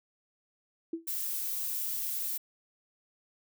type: tone with exponential decay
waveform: sine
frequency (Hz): 330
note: E4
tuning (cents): +2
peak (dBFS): -28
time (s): 0.93-1.07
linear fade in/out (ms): 5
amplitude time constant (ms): 29
type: noise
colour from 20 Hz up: violet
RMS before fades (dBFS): -34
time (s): 1.07-2.38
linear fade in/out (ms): 10
effects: none